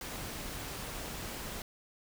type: noise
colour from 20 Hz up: pink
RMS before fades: -41 dBFS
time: 0.01-1.62 s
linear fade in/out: 2 ms
effects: none